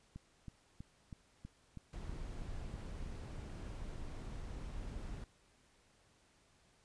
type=click train; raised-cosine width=5 ms; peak=-35 dBFS; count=11; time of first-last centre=0.16-3.386 s; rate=3.1 Hz
type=noise; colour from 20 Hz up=brown; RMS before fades=-45 dBFS; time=1.93-5.24 s; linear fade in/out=2 ms
effects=pink hiss -70 dBFS RMS until 6.84 s + resampled to 22050 Hz